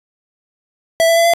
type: tone with pitch steps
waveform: square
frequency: 659 / 666.3 / 673.6 / 681.1 Hz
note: E5 / E5 / E5 / F5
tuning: -1 / +18 / +37 / -44 cents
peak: -10 dBFS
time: 1-1.336 s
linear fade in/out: 0 ms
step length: 84 ms
effects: resampled to 32000 Hz